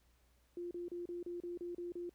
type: tone bursts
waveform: sine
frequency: 349.2 Hz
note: F4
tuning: in tune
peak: -40 dBFS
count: 9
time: 0.57-2.094 s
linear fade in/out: 2 ms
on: 140 ms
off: 33 ms
effects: added 60 Hz sine -70 dBFS peak until 2.14 s + pink hiss -75 dBFS RMS until 2.14 s